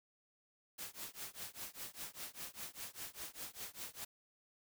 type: noise with tremolo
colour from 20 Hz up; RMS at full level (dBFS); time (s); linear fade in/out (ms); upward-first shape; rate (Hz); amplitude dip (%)
white; -44; 0.78-4.05; 10; triangle; 5; 100
effects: none